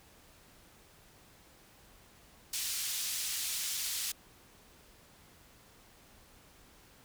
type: band-pass noise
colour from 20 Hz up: pink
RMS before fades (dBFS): -36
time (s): 2.53-4.12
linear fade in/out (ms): 5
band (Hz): 3900 to 15000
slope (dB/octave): 12
effects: pink hiss -60 dBFS RMS until 7.04 s